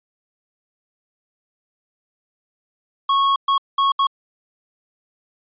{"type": "tone bursts at uneven times", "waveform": "square", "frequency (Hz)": 1101, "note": "C#6", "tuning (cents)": -12, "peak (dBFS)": -15, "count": 4, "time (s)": [[3.09, 3.36], [3.48, 3.58], [3.78, 3.92], [3.99, 4.07]], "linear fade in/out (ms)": 5, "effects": ["resampled to 8000 Hz"]}